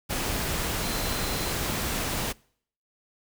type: tone in noise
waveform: sine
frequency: 4087 Hz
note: C8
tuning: 41 cents flat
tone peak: -39 dBFS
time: 0.82-1.53 s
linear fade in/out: 20 ms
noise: pink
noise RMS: -29 dBFS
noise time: 0.09-2.33 s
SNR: -13 dB
effects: noise-tail reverb RT60 0.6 s tail -25 dB re dry